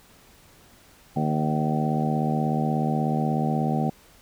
harmonic tone with a mistuned harmonic, 76.5 Hz, D#2, 29 cents flat, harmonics 2 / 3 / 4 / 5 / 6 / 7 / 8 / 9 / 10, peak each -25 / -26 / -34 / -36 / -36 / -37 / -37 / -39 / -29 dBFS, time 1.16-3.9 s, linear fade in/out 5 ms, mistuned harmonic 9, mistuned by -24 cents, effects pink hiss -54 dBFS RMS until 4.21 s

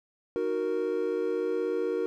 triangle chord, D# minor, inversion none, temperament equal, 311.1 / 370 / 466.2 Hz, D#4 / F#4 / A#4, 0 / 0 / 0 cents, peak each -33 / -29 / -27 dBFS, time 0.36-2.06 s, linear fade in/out 0 ms, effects none

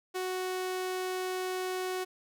sawtooth tone, 370 Hz, F#4, in tune, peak -28 dBFS, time 0.14-2.05 s, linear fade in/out 20 ms, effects none

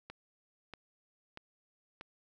click train, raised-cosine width 0.3 ms, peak -29 dBFS, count 4, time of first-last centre 0.1-2.011 s, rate 1.57 Hz, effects none

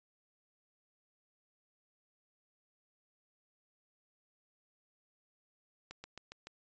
slowing click train, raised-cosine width 0.2 ms, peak -29 dBFS, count 5, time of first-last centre 5.91-6.47 s, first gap 130 ms, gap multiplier 1.05, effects resampled to 16000 Hz

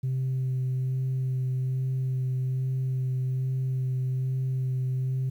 sine tone with vibrato, 130 Hz, C3, 11 cents flat, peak -23 dBFS, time 0.03-5.3 s, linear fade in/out 10 ms, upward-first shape sine, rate 1.2 Hz, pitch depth 13 cents each way, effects tanh soft clip ceiling -23 dBFS + 10-bit

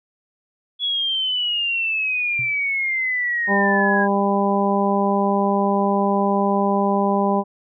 sine exponential sweep, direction down, 3393 to 1623 Hz, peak -19 dBFS, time 0.79-4.08 s, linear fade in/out 50 ms
sine tone with exponential decay, 126 Hz, B2, 35 cents sharp, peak -26 dBFS, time 2.39-2.59 s, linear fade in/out 2 ms, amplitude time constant 43 ms
harmonic tone, 199.4 Hz, G3, 30 cents sharp, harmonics 1 / 2 / 3 / 4 / 5, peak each -20 / -23 / -24 / -23 / -24 dBFS, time 3.47-7.44 s, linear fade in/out 50 ms
effects none

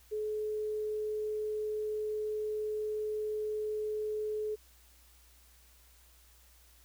sine tone, 427.1 Hz, G#4, 48 cents sharp, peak -32 dBFS, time 0.11-4.56 s, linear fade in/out 20 ms, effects added 60 Hz sine -61 dBFS peak until 6.84 s + white hiss -63 dBFS RMS until 6.84 s

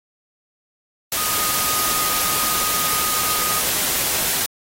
sine tone in noise, 1244.5 Hz, D#6, in tune, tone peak -26 dBFS, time 1.17-3.6 s, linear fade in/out 2 ms, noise white, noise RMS -21 dBFS, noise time 1.12-4.46 s, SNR -8 dB, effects AAC 48 kbps

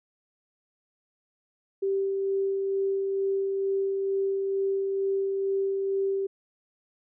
sine tone with tremolo, 390.5 Hz, G4, 7 cents flat, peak -23 dBFS, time 1.82-6.27 s, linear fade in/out 10 ms, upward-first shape sine, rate 2.2 Hz, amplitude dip 25%, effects none

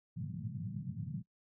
white band-pass noise, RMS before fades -41 dBFS, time 0.16-1.23 s, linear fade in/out 20 ms, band 100 to 190 Hz, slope 48 dB/octave, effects noise-tail reverb RT60 0.1 s tail -23 dB re dry

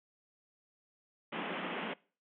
pink band-pass noise, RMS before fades -39 dBFS, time 1.32-1.94 s, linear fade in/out 10 ms, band 170 to 3300 Hz, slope 96 dB/octave, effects noise-tail reverb RT60 0.4 s tail -23 dB re dry

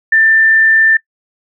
sine tone, 1782 Hz, A6, 22 cents sharp, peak -6 dBFS, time 0.12-0.97 s, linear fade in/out 5 ms, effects noise-tail reverb RT60 0.1 s tail -23 dB re dry

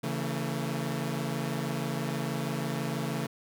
sawtooth chord, A major, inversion first, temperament equal with one note detuned, 138.59 / 164.81 / 225 Hz, C#3 / E3 / A3, 0 / 0 / +39 cents, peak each -30 / -31 / -31 dBFS, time 0.03-3.27 s, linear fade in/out 10 ms, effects none

